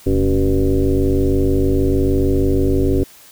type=tone with frequency modulation; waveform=sine; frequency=178.8 Hz; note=F3; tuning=41 cents sharp; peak=-12 dBFS; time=0.06-3.04 s; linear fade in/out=10 ms; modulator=101 Hz; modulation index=2.6; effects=white hiss -44 dBFS RMS until 3.31 s